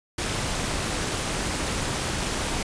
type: noise with amplitude modulation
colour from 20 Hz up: pink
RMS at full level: -25 dBFS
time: 0.18-2.63 s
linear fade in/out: 5 ms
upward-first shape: sine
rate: 237 Hz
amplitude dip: 55%
effects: resampled to 22050 Hz